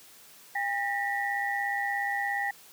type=tone cluster; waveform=sine; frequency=804 / 1820 / 1937 Hz; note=G5 / A#6 / B6; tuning=+44 / -42 / -34 cents; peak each=-31 / -34 / -31 dBFS; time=0.55-2.51 s; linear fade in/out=5 ms; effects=white hiss -53 dBFS RMS until 2.72 s + high-pass 100 Hz 12 dB/octave